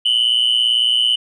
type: tone pair together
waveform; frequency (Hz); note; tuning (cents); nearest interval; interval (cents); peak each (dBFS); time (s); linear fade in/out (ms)
sine; 2936 / 3054; F#7 / G7; -14 / -46; minor second; 68; -14; 0.05-1.16; 10
effects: tanh soft clip ceiling -9 dBFS